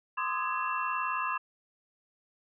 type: tone cluster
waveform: sine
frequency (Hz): 1035 / 1214 / 1273 / 1667 / 2702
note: C6 / D#6 / D#6 / G#6 / E7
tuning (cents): -19 / -43 / +39 / +6 / +42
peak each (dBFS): -32 / -36 / -38 / -37 / -38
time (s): 0.17-1.38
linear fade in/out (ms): 10
effects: none